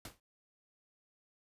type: noise with exponential decay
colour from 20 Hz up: pink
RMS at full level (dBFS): -42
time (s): 0.05-0.2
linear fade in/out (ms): 2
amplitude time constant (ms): 32
effects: resampled to 32000 Hz